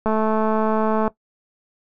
click train, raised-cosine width 1 ms, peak -8 dBFS, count 223, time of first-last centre 0.06-1.078 s, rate 218 Hz, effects noise-tail reverb RT60 0.1 s tail -18 dB re dry

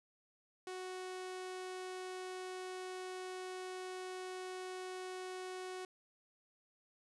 sawtooth tone, 369.9 Hz, F#4, in tune, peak -39 dBFS, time 0.67-5.85 s, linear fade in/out 2 ms, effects resampled to 24000 Hz

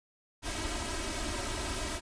pink noise with comb filter, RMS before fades -35 dBFS, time 0.42-2.01 s, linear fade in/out 50 ms, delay 3.1 ms, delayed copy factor +0.85, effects resampled to 22050 Hz

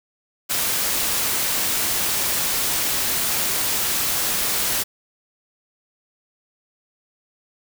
white noise, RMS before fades -22 dBFS, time 0.49-4.84 s, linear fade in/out 20 ms, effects none

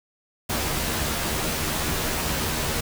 pink noise with comb filter, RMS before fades -26 dBFS, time 0.49-2.81 s, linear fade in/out 10 ms, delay 13 ms, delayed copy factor +0.7, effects none

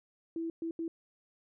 sine tone bursts at uneven times, 330 Hz, E4, 2 cents sharp, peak -33 dBFS, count 3, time 0.36-0.5 / 0.62-0.71 / 0.79-0.88 s, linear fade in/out 2 ms, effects none

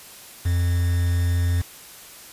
triangle tone with quantisation, 87.31 Hz, F2, in tune, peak -16 dBFS, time 0.45-1.62 s, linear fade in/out 10 ms, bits 6, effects white hiss -43 dBFS RMS until 2.32 s + resampled to 32000 Hz

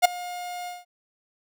45% pulse tone with ADSR envelope, 713 Hz, F5, 36 cents sharp, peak -10 dBFS, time 0.02-0.85 s, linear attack 30 ms, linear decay 8 ms, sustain -22 dB, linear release 180 ms, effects none

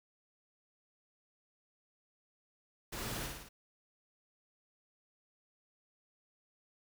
pink noise with echo, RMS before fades -42 dBFS, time 2.92-3.27 s, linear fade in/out 10 ms, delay 55 ms, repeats 4, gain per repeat -3 dB, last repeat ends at 3.49 s, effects none

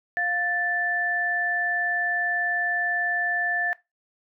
sine tone pair together, 701.7 / 1760 Hz, F5 / A6, +8 / 0 cents, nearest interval octave + major third, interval 1592 cents, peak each -30 / -23 dBFS, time 0.17-3.73 s, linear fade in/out 0 ms, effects noise-tail reverb RT60 0.2 s tail -19 dB re dry

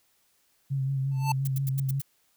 sine tone with vibrato, 135.4 Hz, C#3, 40 cents flat, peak -25 dBFS, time 0.7-2.01 s, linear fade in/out 20 ms, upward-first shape sine, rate 5.7 Hz, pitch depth 34 cents each way
square tone with exponential growth, 884 Hz, A5, 8 cents sharp, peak -23 dBFS, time 1.11-1.32 s, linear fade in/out 5 ms, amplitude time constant 44 ms
violet noise bursts, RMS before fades -35 dBFS, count 6, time 1.45-2.019 s, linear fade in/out 5 ms, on 24 ms, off 85 ms
effects white hiss -68 dBFS RMS until 2.36 s

